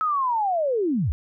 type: linear sweep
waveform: sine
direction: down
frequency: 1300 to 56.3 Hz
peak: -20 dBFS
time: 0.01-1.12 s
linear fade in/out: 0 ms
effects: none